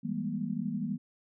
sine tone cluster, 161.6 / 195.2 / 207.6 / 239.3 Hz, E3 / G3 / G#3 / A#3, -34 / -7 / 0 / +46 cents, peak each -38 / -36 / -37 / -35 dBFS, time 0.03-0.98 s, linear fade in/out 20 ms, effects none

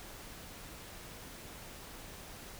silence, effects pink hiss -49 dBFS RMS until 2.59 s

